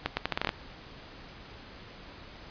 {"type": "accelerating click train", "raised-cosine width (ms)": 0.3, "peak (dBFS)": -11, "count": 9, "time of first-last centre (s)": [0.06, 0.491], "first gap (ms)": 110, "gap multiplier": 0.78, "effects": ["pink hiss -48 dBFS RMS until 2.5 s", "resampled to 11025 Hz"]}